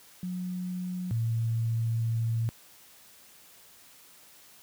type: tone pair in turn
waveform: sine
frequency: 181.4 / 114.27 Hz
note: F#3 / A#2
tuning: -34 / -34 cents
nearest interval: minor sixth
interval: 800 cents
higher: first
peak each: -31 / -25 dBFS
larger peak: second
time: 0.23-1.11 / 1.11-2.49 s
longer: second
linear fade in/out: 0 ms
effects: white hiss -55 dBFS RMS until 4.62 s + high-pass 60 Hz 12 dB/octave

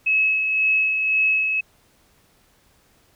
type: tone with tremolo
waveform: sine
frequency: 2578 Hz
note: E7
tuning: 39 cents flat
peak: -15 dBFS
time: 0.06-1.61 s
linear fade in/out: 10 ms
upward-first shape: sine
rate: 1.9 Hz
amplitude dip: 40%
effects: pink hiss -59 dBFS RMS until 3.15 s

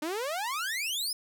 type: exponential sweep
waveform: sawtooth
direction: up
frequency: 293.7 to 5274 Hz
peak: -27 dBFS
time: 0.02-1.13 s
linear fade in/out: 5 ms
effects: none

